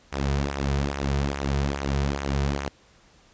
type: tone with flanger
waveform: sawtooth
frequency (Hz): 69.8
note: C#2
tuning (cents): +13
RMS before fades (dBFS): -26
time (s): 0.12-2.69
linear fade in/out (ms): 10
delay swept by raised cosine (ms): 0.21 to 3.71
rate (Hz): 2.4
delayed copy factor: -0.65
effects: pink hiss -57 dBFS RMS until 3.33 s + resampled to 16000 Hz